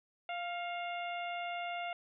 harmonic tone with a mistuned harmonic, 697 Hz, F5, 4 cents flat, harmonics 1 / 2 / 3 / 4 / 5, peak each -38 / -46 / -44 / -46 / -54 dBFS, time 0.29-1.93 s, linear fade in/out 2 ms, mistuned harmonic 3, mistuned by +45 cents, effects none

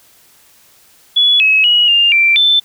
sine tone with pitch steps, 3407 / 2568 / 2907 / 2806 / 2351 / 3532 Hz, G#7 / E7 / F#7 / F7 / D7 / A7, +44 / -46 / -31 / +8 / +1 / +6 cents, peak -7 dBFS, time 1.16-2.6 s, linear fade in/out 10 ms, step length 240 ms, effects white hiss -48 dBFS RMS until 2.64 s

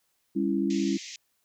sine chord, C# diminished, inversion second, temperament just, 199.57 / 277.2 / 332.6 Hz, G3 / C#4 / E4, +31 / 0 / +16 cents, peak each -28 dBFS, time 0.35-0.98 s, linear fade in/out 20 ms
white band-pass noise, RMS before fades -42 dBFS, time 0.7-1.16 s, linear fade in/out 2 ms, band 1900 to 7100 Hz, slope 96 dB/octave
effects white hiss -73 dBFS RMS until 1.44 s

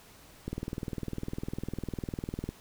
click train, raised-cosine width 3 ms, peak -21 dBFS, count 41, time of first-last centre 0.48-2.49 s, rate 19.9 Hz, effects pink hiss -55 dBFS RMS until 2.6 s

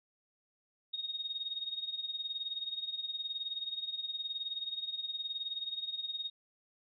sine tone with tremolo, 3729 Hz, A#7, in tune, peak -33 dBFS, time 0.93-6.3 s, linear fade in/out 10 ms, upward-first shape sine, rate 19 Hz, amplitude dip 75%, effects none

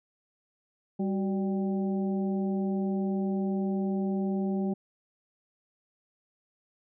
harmonic tone with a mistuned harmonic, 196 Hz, G3, in tune, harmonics 1 / 2 / 3 / 4, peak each -27 / -34 / -42 / -42 dBFS, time 0.99-4.74 s, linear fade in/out 10 ms, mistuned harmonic 2, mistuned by -79 cents, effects none

